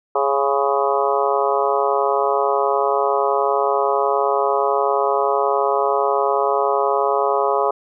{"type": "harmonic tone with a mistuned harmonic", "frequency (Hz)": 138.59, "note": "C#3", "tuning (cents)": 0, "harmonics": [3, 4, 5, 6, 7, 8, 9], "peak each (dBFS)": [-21, -22, -23, -24, -24, -25, -26], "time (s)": [0.15, 7.71], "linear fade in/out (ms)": 5, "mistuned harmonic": 7, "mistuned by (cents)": 49, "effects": []}